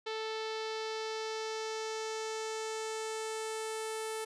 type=tone with low-pass filter sweep; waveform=sawtooth; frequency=440 Hz; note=A4; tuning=in tune; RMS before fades=-38 dBFS; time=0.06-4.25 s; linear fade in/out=10 ms; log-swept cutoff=4100 to 10000 Hz; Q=2.1; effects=none